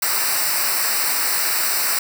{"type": "noise with comb filter", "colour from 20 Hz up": "white", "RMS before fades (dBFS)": -20, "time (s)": [0.02, 1.99], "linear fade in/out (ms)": 5, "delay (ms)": 0.3, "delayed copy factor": -0.9, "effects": []}